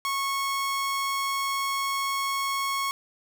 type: tone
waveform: sawtooth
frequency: 1099 Hz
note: C#6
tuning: 15 cents flat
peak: -22 dBFS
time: 0.05-2.91 s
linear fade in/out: 0 ms
effects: none